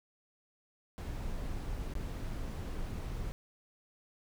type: noise with dropouts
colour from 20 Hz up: brown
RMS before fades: -38 dBFS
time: 0.98-3.32 s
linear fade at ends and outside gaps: 0 ms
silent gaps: 1.938-1.953 s
effects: none